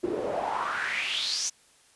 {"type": "noise with band-pass filter sweep", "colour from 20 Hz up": "pink", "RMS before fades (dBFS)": -30, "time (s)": [0.03, 1.5], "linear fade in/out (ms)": 10, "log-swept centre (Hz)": [330, 6500], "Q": 5.3, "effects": ["white hiss -60 dBFS RMS until 1.95 s", "resampled to 24000 Hz"]}